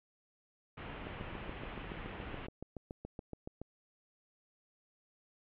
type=low-pass noise; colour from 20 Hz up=pink; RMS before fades=-45 dBFS; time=0.77-2.47 s; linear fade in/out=10 ms; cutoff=3100 Hz; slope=48 dB/octave
type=click train; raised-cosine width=2 ms; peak=-29 dBFS; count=19; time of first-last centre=1.07-3.616 s; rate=7.07 Hz
effects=MP3 64 kbps